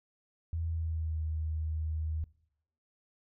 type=tone with pitch glide; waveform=sine; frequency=82.41 to 78.64 Hz; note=E2 to D#2; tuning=0 to +19 cents; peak=-31 dBFS; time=0.53-2.24 s; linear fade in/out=0 ms; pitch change=-81 cents; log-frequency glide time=0.65-1.23 s; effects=noise-tail reverb RT60 0.7 s tail -21 dB re dry

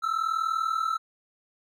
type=tone pair together; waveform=triangle; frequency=1300 / 1340.4 Hz; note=E6 / E6; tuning=-24 / +29 cents; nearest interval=minor second; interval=53 cents; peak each=-26 dBFS; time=0.02-0.98 s; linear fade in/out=20 ms; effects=none

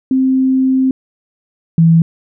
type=tone pair in turn; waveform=sine; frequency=262.1 / 164.71 Hz; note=C4 / E3; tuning=+3 / -1 cents; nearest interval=minor sixth; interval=804 cents; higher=first; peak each=-9 / -5 dBFS; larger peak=second; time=0.11-0.91 / 1.78-2.02 s; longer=first; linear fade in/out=2 ms; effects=none

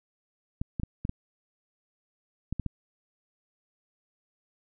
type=clicks; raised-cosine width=5 ms; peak=-18 dBFS; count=8; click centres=0.615 / 0.798 / 0.834 / 1.051 / 1.094 / 2.526 / 2.597 / 2.663 s; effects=none

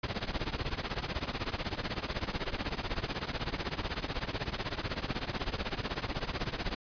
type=noise with tremolo; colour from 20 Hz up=pink; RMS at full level=-31 dBFS; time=0.03-6.75 s; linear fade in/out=5 ms; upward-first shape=triangle; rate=16 Hz; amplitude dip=95%; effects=resampled to 11025 Hz

